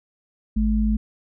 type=tone pair together; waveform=sine; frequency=53.6 / 214.4 Hz; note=A1 / A3; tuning=-45 / -45 cents; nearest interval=2 octaves; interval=2400 cents; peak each=-20 dBFS; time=0.56-0.97 s; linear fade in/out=10 ms; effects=none